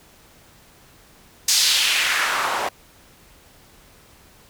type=noise with band-pass filter sweep; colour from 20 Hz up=white; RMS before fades=-20 dBFS; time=1.48-2.69 s; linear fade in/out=5 ms; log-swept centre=5600 to 710 Hz; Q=1.7; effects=pink hiss -51 dBFS RMS until 4.49 s